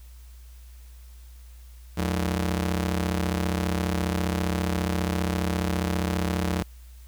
sawtooth ring-modulated tone, 130.81 Hz, C3, in tune, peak -17 dBFS, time 1.97-6.63 s, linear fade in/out 10 ms, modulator 48 Hz, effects added 60 Hz sine -43 dBFS peak until 7.07 s + white hiss -58 dBFS RMS until 7.07 s

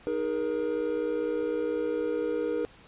triangle chord, D# suspended fourth, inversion none, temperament equal with one note detuned, 311.1 / 415.3 / 475.1 Hz, D#4 / G#4 / A#4, 0 / 0 / +33 cents, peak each -31 / -31 / -27 dBFS, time 0.07-2.65 s, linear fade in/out 0 ms, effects pink hiss -54 dBFS RMS until 2.87 s + resampled to 8000 Hz

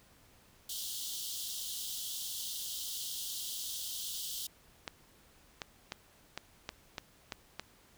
pink high-pass noise, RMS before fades -40 dBFS, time 0.69-4.47 s, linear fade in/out 5 ms, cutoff 3000 Hz, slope 96 dB/octave
clicks, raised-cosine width 0.2 ms, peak -20 dBFS, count 8, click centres 4.878 / 5.618 / 5.921 / 6.376 / 6.691 / 6.982 / 7.322 / 7.596 s
effects pink hiss -63 dBFS RMS until 7.97 s

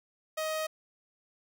sawtooth tone, 628 Hz, D#5, 16 cents sharp, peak -27 dBFS, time 0.37-0.67 s, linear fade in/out 10 ms, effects none

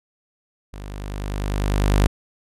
sawtooth tone with level ramp, 50 Hz, G1, 35 cents sharp, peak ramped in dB -30 to -9 dBFS, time 0.73-2.07 s, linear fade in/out 5 ms, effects resampled to 32000 Hz

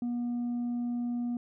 triangle tone with tanh clipping, 240.8 Hz, B3, 44 cents flat, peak -30 dBFS, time 0.02-1.37 s, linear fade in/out 2 ms, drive 7 dB, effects none

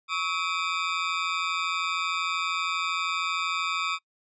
20% pulse ring-modulated tone, 1204 Hz, D6, 43 cents sharp, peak -18 dBFS, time 0.08-3.99 s, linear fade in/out 50 ms, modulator 86.4 Hz, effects noise-tail reverb RT60 0.1 s tail -26 dB re dry + resampled to 16000 Hz

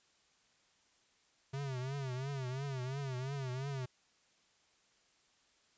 square tone with vibrato, 133.1 Hz, C3, 30 cents sharp, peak -38 dBFS, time 1.53-3.86 s, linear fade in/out 10 ms, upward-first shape triangle, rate 2.9 Hz, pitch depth 130 cents each way, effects white hiss -71 dBFS RMS until 5.77 s + resampled to 16000 Hz

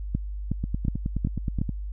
two click trains, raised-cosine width 5 ms, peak -12 / -15 dBFS, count 5 / 11, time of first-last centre 0.15-1.615 / 0.64-1.693 s, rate 2.73 / 9.5 Hz, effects added 50 Hz sine -30 dBFS peak until 1.92 s

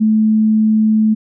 sine tone, 217.2 Hz, A3, 22 cents flat, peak -9 dBFS, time 0-1.15 s, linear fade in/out 20 ms, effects none

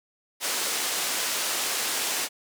white band-pass noise, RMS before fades -28 dBFS, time 0.4-2.29 s, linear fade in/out 50 ms, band 310 to 9300 Hz, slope 12 dB/octave, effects none

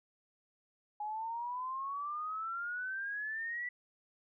sine exponential sweep, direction up, 830.6 to 1975.5 Hz, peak -36 dBFS, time 1-3.69 s, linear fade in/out 5 ms, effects none

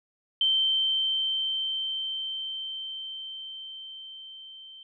sine tone with level ramp, 3113 Hz, G7, 13 cents flat, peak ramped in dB -20 to -44 dBFS, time 0.41-4.83 s, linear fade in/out 2 ms, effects none

